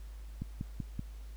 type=click train; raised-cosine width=5 ms; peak=-23 dBFS; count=4; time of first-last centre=0.42-0.994 s; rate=5.23 Hz; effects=added 52 Hz sine -43 dBFS peak until 1.36 s + pink hiss -62 dBFS RMS until 1.36 s